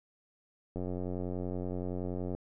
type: click train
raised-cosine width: 2 ms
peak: -24 dBFS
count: 145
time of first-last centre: 0.76-2.349 s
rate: 90.6 Hz
effects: none